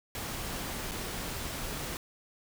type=noise with dropouts; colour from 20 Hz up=pink; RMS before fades=-37 dBFS; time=0.15-1.97 s; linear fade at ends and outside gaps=1 ms; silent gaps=0.912-0.917 s; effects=none